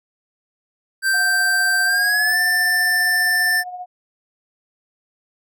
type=tone with pitch glide; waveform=square; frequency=1565 to 1777.1 Hz; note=G6 to A6; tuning=-3 to +17 cents; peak=-16 dBFS; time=1.02-3.64 s; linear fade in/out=50 ms; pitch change=+220 cents; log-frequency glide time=1.85-2.39 s
type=tone with tremolo; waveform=sine; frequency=724 Hz; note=F#5; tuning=38 cents flat; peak=-26 dBFS; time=1.13-3.86 s; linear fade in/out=20 ms; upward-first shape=triangle; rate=15 Hz; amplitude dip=60%
effects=none